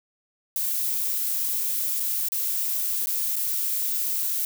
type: noise with dropouts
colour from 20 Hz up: violet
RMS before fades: -26 dBFS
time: 0.56-4.45 s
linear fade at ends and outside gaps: 1 ms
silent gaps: 1.998-2.002 / 2.286-2.32 / 3.059-3.07 / 3.357-3.364 s
effects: none